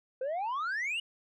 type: exponential sweep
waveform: sine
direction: up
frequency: 499.1 to 2960 Hz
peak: -28 dBFS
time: 0.21-1 s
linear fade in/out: 5 ms
effects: tanh soft clip ceiling -30 dBFS